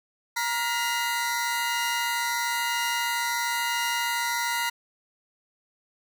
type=tone cluster; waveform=sawtooth; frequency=943 / 1414 / 2019 Hz; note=A#5 / F6 / B6; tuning=+20 / +21 / +38 cents; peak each=-24 / -28 / -27 dBFS; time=0.36-4.7 s; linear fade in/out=10 ms; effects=none